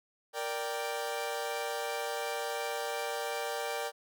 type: chord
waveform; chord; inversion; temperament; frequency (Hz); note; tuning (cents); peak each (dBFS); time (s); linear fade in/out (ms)
sawtooth; G minor; first; equal; 466.2 / 587.3 / 784; Bb4 / D5 / G5; 0 / 0 / 0; -34; 0.33-3.92; 50
effects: none